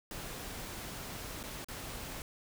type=noise with dropouts; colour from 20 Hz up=pink; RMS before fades=-43 dBFS; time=0.11-2.22 s; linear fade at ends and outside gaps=1 ms; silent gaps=1.43-1.437 / 1.645-1.685 s; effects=none